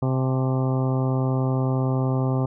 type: harmonic tone with a mistuned harmonic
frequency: 130.81 Hz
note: C3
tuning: in tune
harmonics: 1 / 2 / 3 / 4 / 5 / 6 / 7 / 8 / 9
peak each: -21 / -27 / -31 / -33 / -35 / -37 / -38 / -39 / -40 dBFS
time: 0.02-2.46 s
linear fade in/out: 5 ms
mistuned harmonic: 7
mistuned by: -67 cents
effects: none